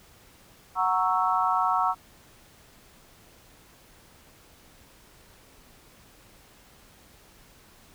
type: chord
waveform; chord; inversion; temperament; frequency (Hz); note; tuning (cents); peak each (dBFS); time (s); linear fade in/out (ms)
sine; F# dominant seventh; none; equal; 740 / 932.3 / 1108.7 / 1318.5; F#5 / A#5 / C#6 / E6; 0 / 0 / 0 / 0; -27; 0.75-1.95; 50
effects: pink hiss -55 dBFS RMS until 7.94 s

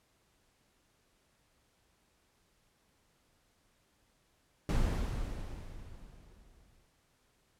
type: noise with exponential decay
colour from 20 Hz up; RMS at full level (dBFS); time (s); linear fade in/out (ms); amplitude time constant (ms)
brown; -27; 4.69-6.86; 1; 470
effects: pink hiss -72 dBFS RMS until 7.59 s + low-pass 12000 Hz 12 dB/octave

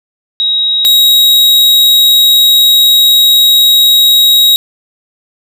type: tone pair in turn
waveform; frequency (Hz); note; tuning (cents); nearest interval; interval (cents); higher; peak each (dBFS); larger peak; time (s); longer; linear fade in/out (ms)
sine / 45% pulse; 3808 / 3808; A#7 / A#7; +36 / +36; unison; 0; neither; -8 / -4; second; 0.4-0.85 / 0.85-4.56; second; 0
effects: none

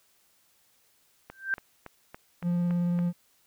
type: click train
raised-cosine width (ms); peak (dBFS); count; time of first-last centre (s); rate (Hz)
0.5; -26; 7; 1.3-2.99; 3.55
type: tone with exponential growth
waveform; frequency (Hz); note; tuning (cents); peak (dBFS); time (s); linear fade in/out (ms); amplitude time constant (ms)
sine; 1568; G6; 0; -21; 1.32-1.54; 0; 46
type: tone with vibrato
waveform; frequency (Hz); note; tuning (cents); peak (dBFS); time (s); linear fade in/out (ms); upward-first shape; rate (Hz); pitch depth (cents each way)
triangle; 174.61; F3; 0; -22; 2.42-3.13; 50; triangle; 18; 13
effects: white hiss -66 dBFS RMS until 3.46 s

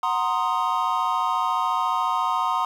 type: chord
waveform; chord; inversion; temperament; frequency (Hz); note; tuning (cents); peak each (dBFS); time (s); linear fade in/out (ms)
triangle; C half-diminished seventh; second; equal; 740 / 932.3 / 1046.5 / 1244.5; Gb5 / Bb5 / C6 / Eb6; 0 / 0 / 0 / 0; -27 / -24 / -23 / -25; 0.03-2.65; 2
effects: 9-bit

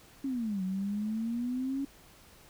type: exponential two-way sweep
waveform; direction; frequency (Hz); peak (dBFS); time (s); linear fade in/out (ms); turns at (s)
sine; down then up; 279.4 to 184.6 to 279.4; -30; 0.24-1.85; 5; 0.63
effects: pink hiss -57 dBFS RMS until 2.49 s

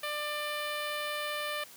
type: tone with notch filter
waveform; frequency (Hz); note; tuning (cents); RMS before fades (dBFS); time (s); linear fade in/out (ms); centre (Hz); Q
10% pulse; 595; D5; +22; -35; 0.03-1.64; 5; 7500; 1.5
effects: white hiss -52 dBFS RMS until 1.76 s + high-pass 100 Hz 12 dB/octave

